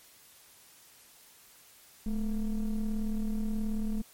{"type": "ring-modulated tone", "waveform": "triangle", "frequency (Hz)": 116.7, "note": "A#2", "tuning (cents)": 2, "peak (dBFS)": -23, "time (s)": [2.06, 4.02], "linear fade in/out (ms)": 5, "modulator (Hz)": 97.4, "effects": ["white hiss -57 dBFS RMS until 4.13 s", "MP3 64 kbps"]}